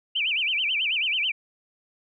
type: tone with vibrato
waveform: sine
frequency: 2683 Hz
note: E7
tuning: 30 cents sharp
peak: -22 dBFS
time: 0.15-1.32 s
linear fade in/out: 10 ms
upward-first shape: sine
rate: 9.2 Hz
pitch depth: 270 cents each way
effects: none